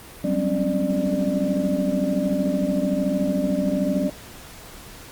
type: tone cluster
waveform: sine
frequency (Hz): 184.9 / 198.3 / 259.2 / 280.4 / 595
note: F#3 / G3 / C4 / C#4 / D5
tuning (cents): -1 / +20 / -16 / +20 / +22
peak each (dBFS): -26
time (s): 0.24-4.1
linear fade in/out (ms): 5
effects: pink hiss -42 dBFS RMS until 5.11 s + Opus 32 kbps